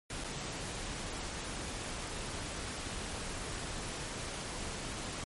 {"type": "noise with dropouts", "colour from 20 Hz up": "pink", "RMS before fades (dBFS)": -40, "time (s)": [0.1, 5.24], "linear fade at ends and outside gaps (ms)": 2, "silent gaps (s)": [0.239, 0.243], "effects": ["MP3 48 kbps"]}